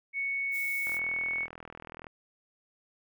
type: tone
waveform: sine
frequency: 2217 Hz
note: C#7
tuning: in tune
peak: -29 dBFS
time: 0.13-1.48 s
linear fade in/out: 50 ms
type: noise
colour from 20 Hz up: violet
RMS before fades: -43 dBFS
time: 0.51-1 s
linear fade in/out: 50 ms
type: click train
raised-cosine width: 0.5 ms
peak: -28 dBFS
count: 50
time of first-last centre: 0.87-2.068 s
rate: 40.9 Hz
effects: none